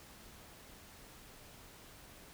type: silence
effects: pink hiss -56 dBFS RMS until 2.33 s